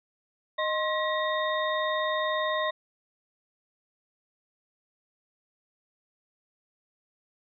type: tone cluster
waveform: sine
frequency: 620 / 1062 / 1912 / 3688 Hz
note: D#5 / C6 / A#6 / A#7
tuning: -6 / +25 / +43 / -19 cents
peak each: -29 / -30 / -32 / -35 dBFS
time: 0.58-2.71 s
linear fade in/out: 10 ms
effects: none